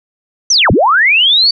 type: linear two-way sweep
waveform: sine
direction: down then up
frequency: 6272 to 57.7 to 4617 Hz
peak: -6 dBFS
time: 0.5-1.51 s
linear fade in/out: 5 ms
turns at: 0.71 s
effects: none